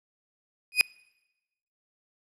35% pulse tone with exponential growth, 2489 Hz, D#7, in tune, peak -10 dBFS, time 0.72-0.81 s, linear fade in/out 0 ms, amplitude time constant 18 ms, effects noise-tail reverb RT60 1.0 s tail -26 dB re dry + low-pass 12000 Hz 12 dB/octave

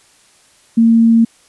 sine tone, 228.5 Hz, A#3, 34 cents flat, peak -6 dBFS, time 0.77-1.25 s, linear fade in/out 10 ms, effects white hiss -50 dBFS RMS until 1.48 s + resampled to 24000 Hz

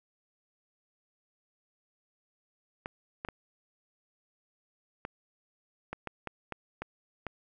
clicks, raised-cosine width 0.5 ms, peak -21 dBFS, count 10, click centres 2.859 / 3.249 / 3.287 / 5.051 / 5.93 / 6.073 / 6.273 / 6.523 / 6.82 / 7.267 s, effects none

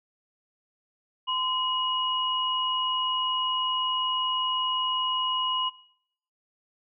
sine tone pair together, 1025.3 / 2900 Hz, C6 / F#7, -35 / -35 cents, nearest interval octave + tritone, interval 1800 cents, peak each -28 dBFS, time 1.27-5.7 s, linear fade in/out 20 ms, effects noise-tail reverb RT60 0.7 s tail -20 dB re dry

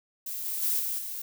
violet noise with level steps, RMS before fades -35 / -32 / -27 / -31 / -36 dBFS, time 0.26-1.22 s, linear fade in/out 5 ms, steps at 0.45 / 0.62 / 0.79 / 0.98 s, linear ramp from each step 10 ms, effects none

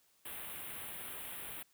white band-stop noise, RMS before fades -45 dBFS, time 0.25-1.63 s, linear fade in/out 5 ms, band 3500 to 9200 Hz, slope 48 dB/octave, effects white hiss -71 dBFS RMS until 1.73 s

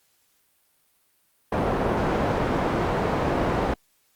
white low-pass noise, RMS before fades -24 dBFS, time 1.52-3.74 s, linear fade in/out 5 ms, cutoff 730 Hz, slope 12 dB/octave, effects white hiss -66 dBFS RMS until 4.15 s + Opus 48 kbps

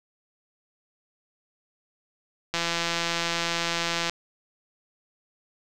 click train, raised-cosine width 0.2 ms, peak -9 dBFS, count 264, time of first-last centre 2.54-4.096 s, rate 169 Hz, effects none

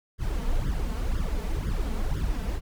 brown noise with flanger, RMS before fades -27 dBFS, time 0.18-2.61 s, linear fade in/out 50 ms, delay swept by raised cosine 0.59 to 4.59 ms, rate 2 Hz, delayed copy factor +1, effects none

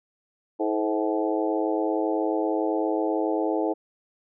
harmonic tone with a mistuned harmonic, 107.5 Hz, A2, 40 cents flat, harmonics 3 / 4 / 5 / 6 / 7 / 8, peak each -26 / -28 / -30 / -32 / -33 / -34 dBFS, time 0.59-3.74 s, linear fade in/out 20 ms, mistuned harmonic 5, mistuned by -55 cents, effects none

